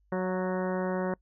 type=harmonic tone with a mistuned harmonic; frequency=185 Hz; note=F#3; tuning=in tune; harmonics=1 / 2 / 3 / 4 / 5 / 6 / 7 / 8 / 9 / 10; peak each=-31 / -33 / -33 / -41 / -40 / -42 / -49 / -43 / -49 / -46 dBFS; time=0.12-1.14 s; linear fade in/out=2 ms; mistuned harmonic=4; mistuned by=-23 cents; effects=noise-tail reverb RT60 0.1 s tail -26 dB re dry + added 50 Hz sine -64 dBFS peak until 1.21 s